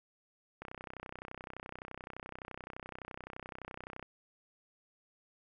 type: click train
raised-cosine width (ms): 0.5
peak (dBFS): -28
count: 109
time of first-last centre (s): 0.62-4.027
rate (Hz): 31.7
effects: none